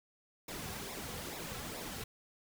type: noise with flanger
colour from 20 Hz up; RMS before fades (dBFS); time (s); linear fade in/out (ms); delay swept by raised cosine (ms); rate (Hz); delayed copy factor
pink; -43; 0.48-2.04; 5; 0.65 to 3.35; 2.3; -0.65
effects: none